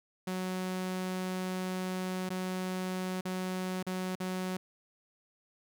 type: tone with dropouts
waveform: sawtooth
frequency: 185 Hz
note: F#3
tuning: in tune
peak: -29 dBFS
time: 0.27-4.57 s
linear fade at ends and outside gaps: 5 ms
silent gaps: 2.292-2.302 / 3.21-3.252 / 3.828-3.866 / 4.154-4.201 s
effects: none